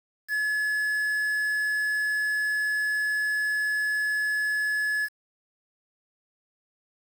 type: tone with quantisation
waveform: triangle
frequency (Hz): 1707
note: G#6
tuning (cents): +47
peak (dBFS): -22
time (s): 0.28-5.09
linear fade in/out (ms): 50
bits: 7
effects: none